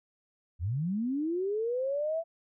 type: linear sweep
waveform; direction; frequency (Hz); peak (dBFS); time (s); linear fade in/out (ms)
sine; up; 73.42 to 673; -28; 0.59-2.24; 50
effects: none